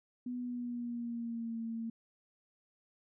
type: tone with pitch glide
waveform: sine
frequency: 246.9 to 227.7 Hz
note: B3 to A#3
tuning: 0 to -40 cents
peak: -36 dBFS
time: 0.26-1.9 s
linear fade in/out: 5 ms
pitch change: -140 cents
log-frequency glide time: 0.38-1.59 s
effects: none